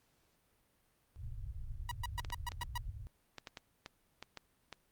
pink low-pass noise, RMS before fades -44 dBFS, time 1.16-3.07 s, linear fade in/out 0 ms, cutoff 120 Hz, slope 48 dB/octave
sawtooth tone bursts, 966 Hz, B5, 39 cents flat, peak -33 dBFS, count 7, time 1.89-2.778 s, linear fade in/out 2 ms, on 24 ms, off 120 ms
clicks, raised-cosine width 0.2 ms, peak -27 dBFS, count 12, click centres 2.195 / 2.248 / 2.302 / 2.519 / 2.619 / 3.383 / 3.472 / 3.572 / 3.861 / 4.226 / 4.373 / 4.727 s
effects pink hiss -74 dBFS RMS until 4.91 s + Opus 48 kbps

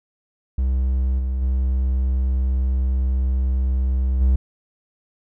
triangle tone with level steps, 64.6 Hz, C2, 21 cents flat, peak -15 / -18 / -15 / -11 dBFS, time 0.58-4.36 s, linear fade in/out 5 ms, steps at 1.18 / 1.41 / 4.2 s, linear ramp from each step 20 ms, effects none

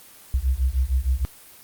sine beating tone pair, 61.74 / 68.24 Hz, B1 / C#2, 0 / -27 cents, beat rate 6.5 Hz, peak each -22 dBFS, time 0.34-1.25 s, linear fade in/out 0 ms, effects white hiss -47 dBFS RMS until 1.63 s + Opus 24 kbps

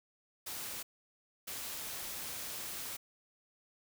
white noise bursts at uneven times, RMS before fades -42 dBFS, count 2, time 0.46-0.83 / 1.47-2.97 s, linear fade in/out 10 ms, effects none

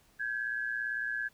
sine tone pair together, 1568 / 1685.8 Hz, G6 / G#6, 0 / +25 cents, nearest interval minor second, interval 125 cents, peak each -35 / -34 dBFS, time 0.19-1.29 s, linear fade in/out 20 ms, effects pink hiss -65 dBFS RMS until 1.33 s

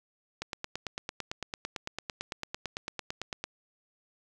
click train, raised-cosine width 0.2 ms, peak -17 dBFS, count 28, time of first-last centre 0.42-3.44 s, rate 8.94 Hz, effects none

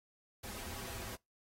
pink noise with comb filter, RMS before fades -45 dBFS, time 0.43-1.16 s, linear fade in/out 10 ms, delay 6.7 ms, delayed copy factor -0.8, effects noise-tail reverb RT60 0.2 s tail -24 dB re dry + AAC 48 kbps

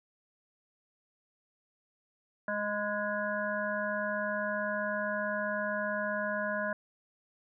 harmonic tone with a mistuned harmonic, 207.7 Hz, G#3, in tune, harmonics 1 / 3 / 5 / 7 / 8, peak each -39 / -34 / -39 / -37 / -37 dBFS, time 2.48-6.73 s, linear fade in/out 2 ms, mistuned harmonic 5, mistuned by -26 cents, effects none

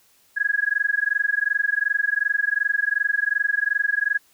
sine tone with amplitude modulation, 1661.2 Hz, G#6, in tune, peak -15 dBFS, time 0.36-4.19 s, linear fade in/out 20 ms, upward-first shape sine, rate 22.7 Hz, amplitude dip 100%, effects white hiss -59 dBFS RMS until 4.33 s

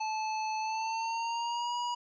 square tone with pitch glide, 870 to 965.3 Hz, A5 to B5, -20 to -40 cents, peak -32 dBFS, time 0-1.95 s, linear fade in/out 10 ms, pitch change +180 cents, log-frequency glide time 0.59-1.75 s, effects resampled to 16000 Hz + 12-bit

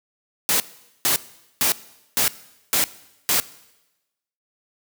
white noise bursts, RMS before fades -19 dBFS, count 6, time 0.49-3.4 s, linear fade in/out 0 ms, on 110 ms, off 450 ms, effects noise-tail reverb RT60 1.0 s tail -19 dB re dry + high-pass 100 Hz 12 dB/octave

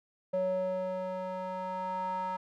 square tone with band-pass filter sweep, 185.5 Hz, F#3, 5 cents sharp, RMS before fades -34 dBFS, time 0.33-2.37 s, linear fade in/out 10 ms, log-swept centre 550 to 1000 Hz, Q 4.8, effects none

